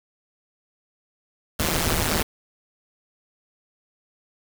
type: noise with amplitude modulation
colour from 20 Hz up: pink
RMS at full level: -19 dBFS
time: 1.59-2.23 s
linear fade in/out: 10 ms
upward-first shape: sine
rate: 157 Hz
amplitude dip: 95%
effects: none